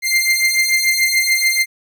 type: beating tone pair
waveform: sawtooth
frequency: 2093 / 2099.9 Hz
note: C7 / C7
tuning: 0 / +6 cents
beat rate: 6.9 Hz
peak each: -14 / -12 dBFS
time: 0.02-1.66 s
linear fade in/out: 50 ms
effects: none